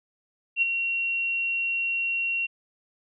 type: tone with ADSR envelope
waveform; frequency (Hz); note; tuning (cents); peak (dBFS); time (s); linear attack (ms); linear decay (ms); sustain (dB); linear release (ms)
sine; 2740; F7; -34; -17; 0.56-2.47; 61; 15; -7; 19
effects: none